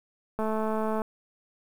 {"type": "click train", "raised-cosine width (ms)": 1, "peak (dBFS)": -17, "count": 138, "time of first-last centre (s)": [0.39, 1.018], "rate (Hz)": 218, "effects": ["8-bit"]}